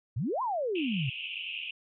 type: exponential two-way sweep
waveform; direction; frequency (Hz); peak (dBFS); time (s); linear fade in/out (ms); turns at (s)
sine; up then down; 98 to 1075 to 120.9; -28; 0.16-1.1; 10; 0.42
type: band-pass noise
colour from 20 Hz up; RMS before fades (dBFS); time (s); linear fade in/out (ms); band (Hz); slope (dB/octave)
white; -38; 0.75-1.71; 5; 2500 to 3000; 96
effects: none